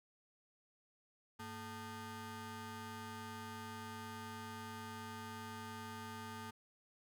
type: ring-modulated tone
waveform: 20% pulse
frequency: 329.6 Hz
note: E4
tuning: in tune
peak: -38 dBFS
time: 1.39-6.51 s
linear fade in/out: 10 ms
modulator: 559 Hz
effects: none